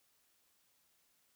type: silence
effects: white hiss -74 dBFS RMS until 1.35 s